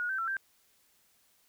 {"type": "tone with pitch steps", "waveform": "sine", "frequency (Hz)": [1447, 1550, 1346, 1576], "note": ["F#6", "G6", "E6", "G6"], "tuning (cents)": [-39, -20, 36, 9], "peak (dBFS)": -30, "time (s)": [0, 0.368], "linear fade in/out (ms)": 0, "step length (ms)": 92, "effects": ["white hiss -68 dBFS RMS until 1.48 s"]}